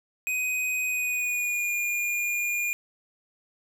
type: tone with pitch glide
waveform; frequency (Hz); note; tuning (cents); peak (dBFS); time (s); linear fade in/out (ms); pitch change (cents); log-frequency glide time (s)
square; 2505 to 2422; D#7 to D#7; +11 to -47; -26; 0.27-2.73; 0; -58; 0.86-1.74
effects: none